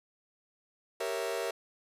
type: chord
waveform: 40% pulse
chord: G diminished seventh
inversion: none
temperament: equal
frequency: 392 / 466.2 / 554.4 / 659.3 Hz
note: G4 / Bb4 / Db5 / Fb5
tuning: 0 / 0 / 0 / 0 cents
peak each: -38 / -35 / -38 / -37 dBFS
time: 1-1.51 s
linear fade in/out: 5 ms
effects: resampled to 32000 Hz + 11-bit